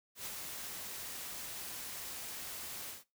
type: noise with ADSR envelope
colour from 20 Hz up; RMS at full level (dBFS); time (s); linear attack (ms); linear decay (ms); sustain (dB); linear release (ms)
white; -41; 0.15-3.04; 110; 28; -3; 150
effects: noise-tail reverb RT60 0.2 s tail -17 dB re dry